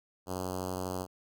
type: tone with notch filter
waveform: 5% pulse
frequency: 92.2 Hz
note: F#2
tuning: 6 cents flat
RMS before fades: -36 dBFS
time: 0.26-1.07 s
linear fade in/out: 50 ms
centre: 2300 Hz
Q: 0.54
effects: none